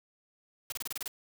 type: noise bursts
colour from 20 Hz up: white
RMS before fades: -37 dBFS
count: 8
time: 0.7-1.079 s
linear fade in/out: 2 ms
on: 22 ms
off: 29 ms
effects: none